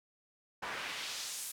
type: noise with band-pass filter sweep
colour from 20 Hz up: pink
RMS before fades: -41 dBFS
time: 0.62-1.52 s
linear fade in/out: 10 ms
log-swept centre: 1200 to 11000 Hz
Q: 1.1
effects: none